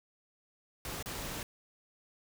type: noise with dropouts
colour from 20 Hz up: pink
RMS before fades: -40 dBFS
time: 0.85-1.43 s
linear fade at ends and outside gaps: 1 ms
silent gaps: 1.026-1.059 s
effects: none